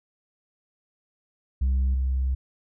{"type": "tone with level steps", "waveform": "sine", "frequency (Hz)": 65.41, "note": "C2", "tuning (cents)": 0, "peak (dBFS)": [-17, -20], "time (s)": [1.61, 2.35], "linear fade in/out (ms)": 10, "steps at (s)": 1.94, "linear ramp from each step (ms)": 5, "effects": ["tanh soft clip ceiling -19 dBFS"]}